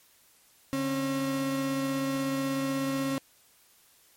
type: tone pair together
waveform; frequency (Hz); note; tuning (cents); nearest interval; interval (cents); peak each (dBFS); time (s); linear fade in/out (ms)
35% pulse; 143.3 / 270.3; D3 / C#4; -42 / -44; major seventh; 1098; -36 / -26; 0.73-3.18; 0
effects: white hiss -61 dBFS RMS until 4.16 s + MP3 64 kbps